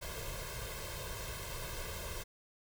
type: noise with comb filter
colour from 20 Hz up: pink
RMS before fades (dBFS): -42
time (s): 0.01-2.24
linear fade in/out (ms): 20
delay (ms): 1.9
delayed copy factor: +0.9
effects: none